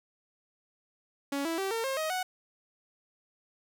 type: tone with pitch steps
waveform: sawtooth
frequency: 280.2 / 329.4 / 387.2 / 455.2 / 535.1 / 629 / 739.5 Hz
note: C#4 / E4 / G4 / A#4 / C5 / D#5 / F#5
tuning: +19 / -1 / -21 / -41 / +39 / +19 / -1 cents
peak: -26 dBFS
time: 1.32-2.23 s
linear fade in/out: 5 ms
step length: 130 ms
effects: none